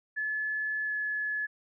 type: tone with pitch glide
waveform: sine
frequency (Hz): 1721 to 1709.1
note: A6 to G#6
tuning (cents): -39 to +49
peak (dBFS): -29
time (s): 0.16-1.47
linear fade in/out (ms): 20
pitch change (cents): -12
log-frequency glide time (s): 0.85-0.91
effects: none